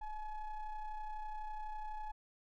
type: ring-modulated tone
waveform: triangle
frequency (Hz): 420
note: G#4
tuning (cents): +19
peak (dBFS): -35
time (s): 0.01-2.12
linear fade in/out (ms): 10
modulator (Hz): 436
effects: none

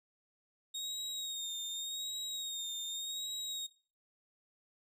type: tone with vibrato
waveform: 30% pulse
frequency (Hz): 3729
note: A#7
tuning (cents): 0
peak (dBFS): -35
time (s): 0.74-3.67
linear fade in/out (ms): 10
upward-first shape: sine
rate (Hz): 0.86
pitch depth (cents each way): 48
effects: noise-tail reverb RT60 0.4 s tail -21 dB re dry

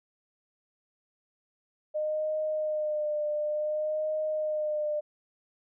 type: tone with vibrato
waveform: sine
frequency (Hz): 609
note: D#5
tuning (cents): -37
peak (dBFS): -27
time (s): 1.94-5.01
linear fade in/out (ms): 20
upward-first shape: sine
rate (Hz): 0.56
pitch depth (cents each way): 29
effects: none

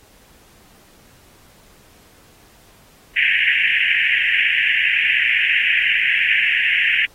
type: band-pass noise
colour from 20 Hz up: pink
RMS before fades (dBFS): -17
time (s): 3.16-7.06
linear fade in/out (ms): 10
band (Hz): 1700 to 2900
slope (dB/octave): 96
effects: pink hiss -51 dBFS RMS until 7.14 s + AAC 48 kbps

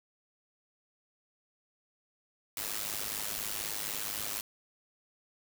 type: noise with amplitude modulation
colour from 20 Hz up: white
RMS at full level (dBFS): -33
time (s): 2.57-4.41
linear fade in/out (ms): 2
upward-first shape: sine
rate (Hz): 104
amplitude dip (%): 80
effects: none

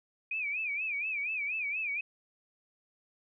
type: tone with vibrato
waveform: sine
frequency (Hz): 2433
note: D#7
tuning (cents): -39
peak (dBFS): -31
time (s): 0.31-2.01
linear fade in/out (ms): 5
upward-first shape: sine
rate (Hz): 4.2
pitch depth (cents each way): 140
effects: none

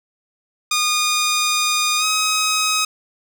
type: tone with pitch glide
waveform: 10% pulse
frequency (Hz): 1224 to 1266.4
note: D#6 to D#6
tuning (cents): -29 to +30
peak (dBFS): -8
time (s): 0.71-2.85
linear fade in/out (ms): 5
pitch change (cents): +59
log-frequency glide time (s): 1.98-2.05
effects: none

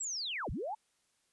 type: linear two-way sweep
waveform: sine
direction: down then up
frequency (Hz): 7902 to 30.87 to 910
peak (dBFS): -35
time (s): 0-0.75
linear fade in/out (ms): 10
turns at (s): 0.5
effects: white hiss -75 dBFS RMS until 1.32 s + resampled to 24000 Hz

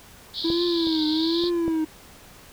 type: band-pass noise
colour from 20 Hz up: pink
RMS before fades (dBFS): -30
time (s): 0.33-1.51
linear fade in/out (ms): 50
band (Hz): 3400 to 4700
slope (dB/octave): 96
type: tone with vibrato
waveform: triangle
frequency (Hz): 327.3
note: E4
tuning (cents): -12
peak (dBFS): -19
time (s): 0.44-1.85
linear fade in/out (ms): 10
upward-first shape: triangle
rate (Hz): 1.2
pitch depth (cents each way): 120
type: clicks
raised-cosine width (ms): 2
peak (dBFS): -17 / -24 / -25 / -16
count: 4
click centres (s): 0.502 / 0.871 / 1.438 / 1.68
effects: pink hiss -48 dBFS RMS until 2.52 s

